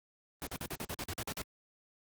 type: noise bursts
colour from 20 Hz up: pink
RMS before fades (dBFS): -38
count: 11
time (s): 0.42-1.418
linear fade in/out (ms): 0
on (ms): 48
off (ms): 47
effects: high-pass 60 Hz 12 dB/octave + Opus 24 kbps